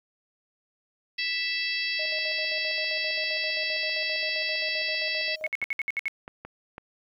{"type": "harmonic tone", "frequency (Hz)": 659.3, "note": "E5", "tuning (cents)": 0, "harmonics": [3, 4, 5, 6, 7, 8], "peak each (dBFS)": [-32, -31, -37, -37, -33, -37], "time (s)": [1.18, 5.36], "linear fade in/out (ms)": 10}
{"type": "tone with tremolo", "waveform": "sine", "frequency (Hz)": 622.3, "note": "D#5", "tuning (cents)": 0, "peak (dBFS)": -34, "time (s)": [1.99, 5.48], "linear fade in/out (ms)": 5, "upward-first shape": "square", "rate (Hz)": 7.6, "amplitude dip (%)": 65}
{"type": "tone bursts", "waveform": "sine", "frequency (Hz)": 2195, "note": "C#7", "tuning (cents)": -18, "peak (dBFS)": -25, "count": 8, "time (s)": [5.44, 6.081], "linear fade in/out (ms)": 0, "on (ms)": 25, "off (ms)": 63}
{"type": "clicks", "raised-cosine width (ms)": 0.5, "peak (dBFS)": -24, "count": 4, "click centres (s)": [5.626, 6.279, 6.45, 6.781]}
{"effects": ["10-bit"]}